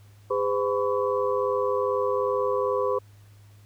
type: tone cluster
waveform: sine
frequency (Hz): 406.5 / 509 / 1003 / 1127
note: G#4 / C5 / B5 / C#6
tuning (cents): -37 / -48 / +26 / +28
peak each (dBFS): -27 / -25 / -31 / -31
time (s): 0.3-2.99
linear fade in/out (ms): 10
effects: added 102 Hz sine -49 dBFS peak until 3.65 s + pink hiss -61 dBFS RMS until 3.65 s